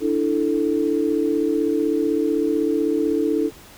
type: chord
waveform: sine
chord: D suspended second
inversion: none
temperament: equal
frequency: 293.7 / 329.6 / 440 Hz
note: D4 / E4 / A4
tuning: 0 / 0 / 0 cents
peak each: -22 dBFS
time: 0-3.51 s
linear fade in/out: 50 ms
effects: pink hiss -45 dBFS RMS until 3.77 s